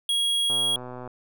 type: tone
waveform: square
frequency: 3300 Hz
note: G#7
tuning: 12 cents flat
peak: -22 dBFS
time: 0.09-0.76 s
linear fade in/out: 2 ms
type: click train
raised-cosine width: 1 ms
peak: -24 dBFS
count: 73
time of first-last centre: 0.5-1.076 s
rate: 125 Hz
effects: none